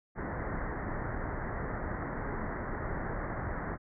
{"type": "low-pass noise", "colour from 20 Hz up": "pink", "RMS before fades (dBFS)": -36, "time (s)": [0.15, 3.78], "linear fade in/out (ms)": 50, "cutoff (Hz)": 2000, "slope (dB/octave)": 96, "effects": []}